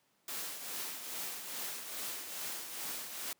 white noise with tremolo, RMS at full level -39 dBFS, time 0.28-3.33 s, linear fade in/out 2 ms, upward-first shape triangle, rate 2.4 Hz, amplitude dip 55%, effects pink hiss -73 dBFS RMS until 3.39 s + high-pass 200 Hz 12 dB/octave

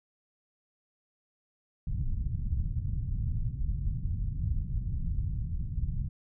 pink low-pass noise, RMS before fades -31 dBFS, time 1.87-6.09 s, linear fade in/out 5 ms, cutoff 140 Hz, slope 24 dB/octave, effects none

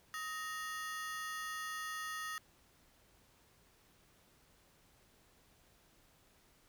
40% pulse ring-modulated tone, 1560 Hz, G6, 9 cents flat, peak -36 dBFS, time 0.14-2.38 s, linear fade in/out 0 ms, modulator 296 Hz, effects pink hiss -68 dBFS RMS until 6.68 s

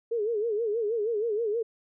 sine tone with vibrato, 440 Hz, A4, in tune, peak -25 dBFS, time 0.11-1.63 s, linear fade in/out 10 ms, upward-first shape sine, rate 6.3 Hz, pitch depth 130 cents each way, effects none

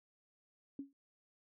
sine tone with exponential decay, 277.2 Hz, C#4, in tune, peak -37 dBFS, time 0.79-0.93 s, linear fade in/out 2 ms, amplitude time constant 30 ms, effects none

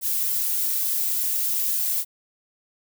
violet noise with flanger, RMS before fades -24 dBFS, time 0.01-2.05 s, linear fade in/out 50 ms, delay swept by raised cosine 1.9 to 2.73 ms, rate 3.4 Hz, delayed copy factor +0.6, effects none

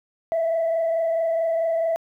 sine tone with frequency modulation, 659.3 Hz, E5, in tune, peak -18 dBFS, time 0.32-1.96 s, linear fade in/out 0 ms, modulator 24.6 Hz, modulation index 0.52, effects tanh soft clip ceiling -17 dBFS + 10-bit

